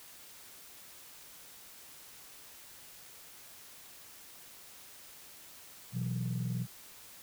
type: chord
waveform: sine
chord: B suspended fourth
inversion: none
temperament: equal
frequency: 123.47 / 164.81 / 185 Hz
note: B2 / E3 / F#3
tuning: 0 / 0 / 0 cents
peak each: -33 / -38 / -37 dBFS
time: 5.92-6.67 s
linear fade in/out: 50 ms
effects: tanh soft clip ceiling -26 dBFS + white hiss -53 dBFS RMS until 7.22 s